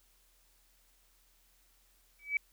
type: tone with exponential growth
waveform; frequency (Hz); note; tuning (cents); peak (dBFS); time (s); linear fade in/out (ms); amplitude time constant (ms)
sine; 2289; D7; -45; -24; 2.19-2.37; 2; 39
effects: added 41 Hz sine -69 dBFS peak until 2.52 s + white hiss -69 dBFS RMS until 2.52 s